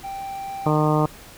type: tone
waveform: triangle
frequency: 784 Hz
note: G5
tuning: in tune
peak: -27 dBFS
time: 0.03-0.71 s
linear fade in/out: 20 ms
type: harmonic tone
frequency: 152.6 Hz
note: D#3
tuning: 33 cents flat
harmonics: 1 / 2 / 3 / 4 / 5 / 6 / 7 / 8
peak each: -20 / -23 / -25 / -26 / -27 / -28 / -28 / -29 dBFS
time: 0.66-1.06 s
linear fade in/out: 2 ms
effects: pink hiss -44 dBFS RMS until 1.37 s